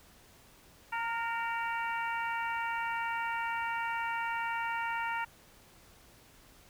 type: harmonic tone with a mistuned harmonic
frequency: 460.7 Hz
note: A#4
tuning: 20 cents flat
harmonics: 2 / 3 / 4 / 5 / 6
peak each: -34 / -38 / -40 / -42 / -44 dBFS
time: 0.92-5.25 s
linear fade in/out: 10 ms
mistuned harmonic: 3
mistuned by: +29 cents
effects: pink hiss -59 dBFS RMS until 6.69 s